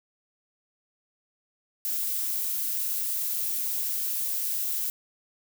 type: noise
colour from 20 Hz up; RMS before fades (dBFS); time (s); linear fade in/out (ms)
violet; -29; 1.85-4.9; 0
effects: none